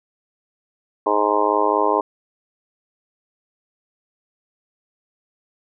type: harmonic tone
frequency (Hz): 104.4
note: G#2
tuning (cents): +10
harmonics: 3 / 4 / 5 / 6 / 7 / 8 / 9 / 10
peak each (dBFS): -26 / -22 / -25 / -24 / -32 / -24 / -22 / -22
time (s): 1.06-2.01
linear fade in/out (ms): 5
effects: none